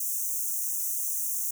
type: high-pass noise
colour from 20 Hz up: white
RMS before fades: -30 dBFS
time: 0-1.51 s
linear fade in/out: 5 ms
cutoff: 5900 Hz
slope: 96 dB/octave
effects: none